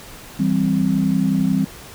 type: chord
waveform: sine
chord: C major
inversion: first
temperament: equal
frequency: 164.81 / 196 / 261.6 Hz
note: E3 / G3 / C4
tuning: 0 / 0 / 0 cents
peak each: -21 / -18 / -20 dBFS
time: 0.39-1.65 s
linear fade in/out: 10 ms
effects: pink hiss -39 dBFS RMS until 1.94 s